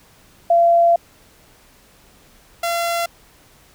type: tone pair in turn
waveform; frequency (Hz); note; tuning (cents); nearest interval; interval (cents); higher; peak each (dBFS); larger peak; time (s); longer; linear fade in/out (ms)
sine / sawtooth; 683 / 683; F5 / F5; -39 / -39; unison; 0; neither; -10 / -15; first; 0.5-0.96 / 2.63-3.06; first; 5
effects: pink hiss -51 dBFS RMS until 3.74 s